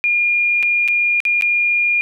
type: tone with dropouts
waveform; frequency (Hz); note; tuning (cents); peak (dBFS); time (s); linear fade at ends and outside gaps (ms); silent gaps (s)
sine; 2418; D7; +50; -13; 0.04-2.01; 0; 0.627-0.631 / 0.878-0.884 / 1.203-1.252 / 1.411-1.422
effects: none